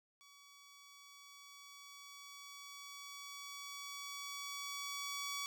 10% pulse tone with level ramp, 1135 Hz, C#6, 41 cents sharp, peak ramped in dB -52 to -31 dBFS, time 0.21-5.46 s, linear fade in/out 0 ms, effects none

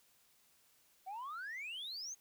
sine exponential sweep, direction up, 729 to 6645 Hz, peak -40 dBFS, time 1.06-2.15 s, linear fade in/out 20 ms, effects tanh soft clip ceiling -40 dBFS + white hiss -70 dBFS RMS until 2.2 s

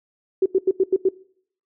sine tone bursts, 379.1 Hz, F#4, 42 cents sharp, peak -13 dBFS, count 6, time 0.42-1.089 s, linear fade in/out 5 ms, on 39 ms, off 87 ms, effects noise-tail reverb RT60 0.6 s tail -22 dB re dry

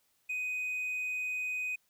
sine tone with hard clipping, 2500 Hz, D#7, 8 cents sharp, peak -33 dBFS, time 0.29-1.76 s, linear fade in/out 10 ms, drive 2 dB, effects white hiss -73 dBFS RMS until 1.89 s

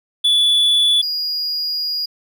triangle tone pair in turn, 3444 / 4871 Hz, A7 / D#8, -38 / -38 cents, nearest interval tritone, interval 600 cents, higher second, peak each -10 / -18 dBFS, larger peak first, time 0.24-1.02 / 1.02-2.06 s, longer second, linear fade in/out 10 ms, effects none

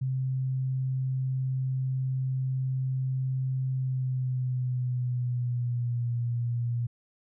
sine tone with pitch glide, 130.81 to 119.26 Hz, C3 to A#2, 0 to +40 cents, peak -26 dBFS, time 0.01-6.87 s, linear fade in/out 10 ms, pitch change -160 cents, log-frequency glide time 3.72-6.13 s, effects none

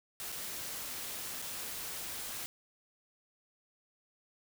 white noise with dropouts, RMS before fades -41 dBFS, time 0.2-2.46 s, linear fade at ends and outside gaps 0 ms, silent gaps 0.319-0.324 / 1.418-1.423 s, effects none

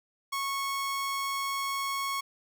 sawtooth tone, 1101 Hz, C#6, 12 cents flat, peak -26 dBFS, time 0.32-2.21 s, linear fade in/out 10 ms, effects none

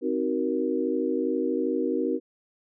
sine chord, C half-diminished seventh, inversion none, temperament just, 261.6 / 314 / 376.7 / 470.9 Hz, C4 / Eb4 / Gb4 / Bb4, 0 / +16 / +31 / +18 cents, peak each -29 dBFS, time 0.01-2.2 s, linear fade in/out 50 ms, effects none

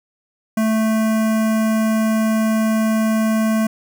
square tone with notch filter, 220 Hz, A3, in tune, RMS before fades -17 dBFS, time 0.57-3.67 s, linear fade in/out 5 ms, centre 3800 Hz, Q 1, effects none

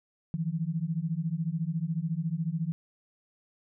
sine beating tone pair, 156.6 / 170.6 Hz, D#3 / F3, +11 / -40 cents, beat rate 14 Hz, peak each -31 / -31 dBFS, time 0.34-2.72 s, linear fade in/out 0 ms, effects none

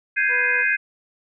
sine chord, Ab major seventh, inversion third, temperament equal, 1568 / 1661.2 / 2093 / 2489 Hz, G6 / Ab6 / C7 / Eb7, 0 / 0 / 0 / 0 cents, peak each -23 / -22 / -24 / -23 dBFS, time 0.16-0.77 s, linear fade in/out 20 ms
harmonic tone, 493.9 Hz, B4, in tune, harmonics 1 / 2 / 3 / 4 / 5, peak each -32 / -35 / -37 / -38 / -39 dBFS, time 0.28-0.65 s, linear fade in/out 50 ms
effects none

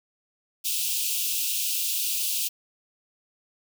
white high-pass noise, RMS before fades -27 dBFS, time 0.64-2.49 s, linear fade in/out 20 ms, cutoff 2500 Hz, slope 96 dB/octave, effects none

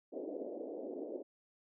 pink band-pass noise, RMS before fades -43 dBFS, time 0.12-1.23 s, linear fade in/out 20 ms, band 270 to 620 Hz, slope 48 dB/octave, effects none

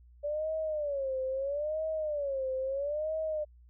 sine tone with vibrato, 575 Hz, D5, 37 cents flat, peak -30 dBFS, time 0.23-3.45 s, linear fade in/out 20 ms, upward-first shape sine, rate 0.76 Hz, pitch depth 170 cents each way, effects added 60 Hz sine -54 dBFS peak until 3.69 s

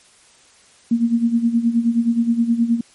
sine tone with tremolo, 233.1 Hz, A#3, in tune, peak -11 dBFS, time 0.91-2.81 s, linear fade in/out 5 ms, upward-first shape sine, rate 9.5 Hz, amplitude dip 75%, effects white hiss -51 dBFS RMS until 2.94 s + MP3 48 kbps

